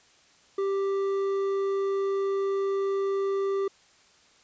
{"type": "tone with hard clipping", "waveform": "triangle", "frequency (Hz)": 392.3, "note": "G4", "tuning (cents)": 1, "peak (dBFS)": -26, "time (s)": [0.58, 3.68], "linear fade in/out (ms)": 5, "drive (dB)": 10, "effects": ["white hiss -59 dBFS RMS until 4.43 s", "resampled to 16000 Hz"]}